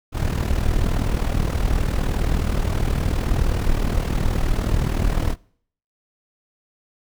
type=noise with amplitude modulation; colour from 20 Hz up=brown; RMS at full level=-17 dBFS; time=0.12-5.36 s; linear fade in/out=50 ms; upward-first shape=sine; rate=39.2 Hz; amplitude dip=70%; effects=noise-tail reverb RT60 0.6 s tail -24 dB re dry